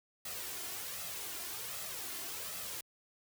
white noise with flanger, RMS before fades -42 dBFS, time 0.25-2.81 s, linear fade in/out 5 ms, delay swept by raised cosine 1.5 to 2.9 ms, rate 1.3 Hz, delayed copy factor +0.55, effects high-pass 60 Hz 12 dB/octave

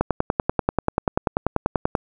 click train, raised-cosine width 1 ms, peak -4 dBFS, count 21, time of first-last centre 0.01-1.952 s, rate 10.3 Hz, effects none

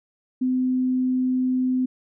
sine tone, 255.5 Hz, C4, 41 cents flat, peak -19 dBFS, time 0.41-1.86 s, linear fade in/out 10 ms, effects none

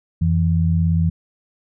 sine tone pair together, 87.7 / 165.2 Hz, F2 / E3, +8 / +4 cents, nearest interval major seventh, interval 1096 cents, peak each -17 dBFS, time 0.21-1.1 s, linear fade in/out 10 ms, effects none

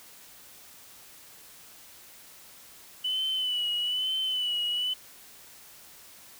sine tone with vibrato, 2988 Hz, F#7, 16 cents sharp, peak -25 dBFS, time 3.04-4.94 s, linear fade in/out 10 ms, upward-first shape sine, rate 1.1 Hz, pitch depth 50 cents each way, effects tanh soft clip ceiling -23 dBFS + white hiss -51 dBFS RMS until 6.39 s

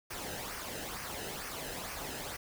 pink noise with flanger, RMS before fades -41 dBFS, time 0.1-2.37 s, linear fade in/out 10 ms, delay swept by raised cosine 0.26 to 0.9 ms, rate 2.2 Hz, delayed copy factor -0.55, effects none

